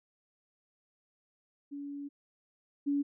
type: tone pair in turn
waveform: sine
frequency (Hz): 284.4 / 284.4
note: C#4 / C#4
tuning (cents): +45 / +45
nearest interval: unison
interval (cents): 0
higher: neither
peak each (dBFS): -38 / -27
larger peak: second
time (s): 1.71-2.09 / 2.86-3.03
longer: first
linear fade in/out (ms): 20
effects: none